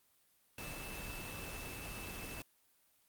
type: tone in noise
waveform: sine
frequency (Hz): 2637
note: E7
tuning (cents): 0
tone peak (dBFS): -49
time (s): 0.58-2.42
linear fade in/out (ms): 2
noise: pink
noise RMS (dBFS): -45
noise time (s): 0.58-2.42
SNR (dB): -7
effects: white hiss -72 dBFS RMS until 3.08 s + Opus 32 kbps